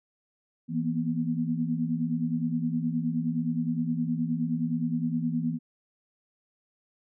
sine tone cluster, 163.8 / 236.4 / 246 Hz, E3 / A#3 / B3, -11 / +24 / -7 cents, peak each -30 dBFS, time 0.68-5.59 s, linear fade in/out 50 ms, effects none

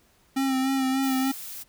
square tone with vibrato, 265.6 Hz, C4, 26 cents sharp, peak -23 dBFS, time 0.36-1.32 s, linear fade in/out 10 ms, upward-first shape sine, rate 3.4 Hz, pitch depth 31 cents each way
blue noise, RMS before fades -38 dBFS, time 1.02-1.64 s, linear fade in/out 20 ms
effects pink hiss -62 dBFS RMS until 1.68 s

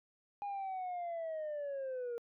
sine linear sweep, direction down, 819 to 466 Hz, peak -35 dBFS, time 0.42-2.18 s, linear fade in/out 0 ms, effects tanh soft clip ceiling -36 dBFS

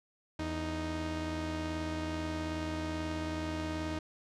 sawtooth tone pair together, 82.41 / 311.1 Hz, E2 / D#4, 0 / 0 cents, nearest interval octave + major seventh, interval 2300 cents, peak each -34 / -32 dBFS, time 0.39-3.99 s, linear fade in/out 5 ms, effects low-pass 6000 Hz 12 dB/octave

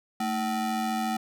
square ring-modulated tone, 269 Hz, C4, 48 cents sharp, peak -24 dBFS, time 0.2-1.17 s, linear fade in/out 5 ms, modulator 491 Hz, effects none

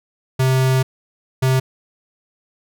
square tone pair in turn, 130.81 / 130.81 Hz, C3 / C3, 0 / 0 cents, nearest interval unison, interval 0 cents, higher neither, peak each -14 dBFS, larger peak neither, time 0.39-0.83 / 1.42-1.6 s, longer first, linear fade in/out 10 ms, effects none

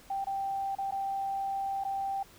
sine tone with dropouts, 784 Hz, G5, in tune, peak -30 dBFS, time 0.1-2.23 s, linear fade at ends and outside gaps 5 ms, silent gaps 0.244-0.268 / 0.752-0.784 / 0.91-0.921 / 1.839-1.849 s, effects pink hiss -56 dBFS RMS until 2.38 s

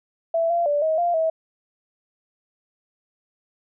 sine tone with pitch steps, 663 / 686 / 583 / 634 / 695 / 645 Hz, E5 / F5 / D5 / D#5 / F5 / E5, +10 / -31 / -13 / +32 / -9 / -38 cents, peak -18 dBFS, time 0.34-1.3 s, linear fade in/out 5 ms, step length 160 ms, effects none

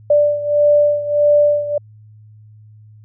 sine beating tone pair, 587.3 / 588.9 Hz, D5 / D5, 0 / +5 cents, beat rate 1.6 Hz, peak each -12 / -16 dBFS, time 0.1-1.78 s, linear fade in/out 5 ms, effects added 107 Hz sine -40 dBFS peak until 3.04 s

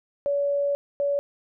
sine tone pair in turn, 568 / 568 Hz, C#5 / C#5, +42 / +42 cents, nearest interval unison, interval 0 cents, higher neither, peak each -21 dBFS, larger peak neither, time 0.26-0.75 / 1-1.19 s, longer first, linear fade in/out 0 ms, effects none

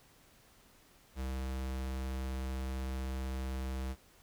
square tone, 65.41 Hz, C2, in tune, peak -36 dBFS, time 1.15-3.96 s, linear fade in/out 50 ms, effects pink hiss -63 dBFS RMS until 4.22 s

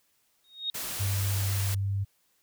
sine tone with exponential growth, 3731 Hz, A#7, 1 cent sharp, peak -25 dBFS, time 0.44-0.7 s, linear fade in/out 1 ms, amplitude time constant 56 ms
white noise, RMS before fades -35 dBFS, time 0.74-1.75 s, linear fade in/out 10 ms
sine tone with pitch glide, 98.2 to 98.88 Hz, G2 to G2, +4 to +15 cents, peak -26 dBFS, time 0.99-2.05 s, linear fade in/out 20 ms, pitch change +11 cents, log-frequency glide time 1.78-1.86 s
effects white hiss -70 dBFS RMS until 2.42 s

